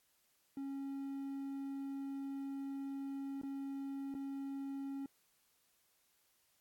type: tone with dropouts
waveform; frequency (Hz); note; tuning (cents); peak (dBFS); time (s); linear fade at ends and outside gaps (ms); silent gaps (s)
triangle; 274.6; C#4; -16; -38; 0.57-5.06; 2; 3.415-3.433 / 4.142-4.149
effects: white hiss -75 dBFS RMS until 6.6 s + AAC 64 kbps